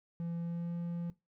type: tone with pitch glide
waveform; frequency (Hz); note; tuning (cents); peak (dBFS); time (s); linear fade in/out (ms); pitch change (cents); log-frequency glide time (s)
triangle; 169.4 to 171.47; E3 to F3; +48 to -31; -33; 0.2-1.1; 0; +21; 0.38-0.75
effects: noise-tail reverb RT60 0.2 s tail -18 dB re dry